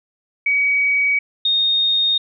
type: tone pair in turn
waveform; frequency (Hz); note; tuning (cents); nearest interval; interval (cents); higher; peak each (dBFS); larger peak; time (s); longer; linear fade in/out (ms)
sine; 2265 / 3698; C#7 / A#7; +37 / -15; minor sixth; 848; second; -14; neither; 0.46-1.19 / 1.45-2.18; neither; 5
effects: none